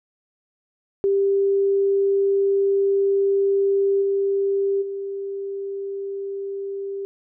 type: tone with level steps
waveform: sine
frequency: 394.9 Hz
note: G4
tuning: 13 cents sharp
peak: -16 / -18 / -26 dBFS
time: 1.04-7.05 s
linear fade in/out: 0 ms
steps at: 4.01 / 4.81 s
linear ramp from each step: 20 ms
effects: none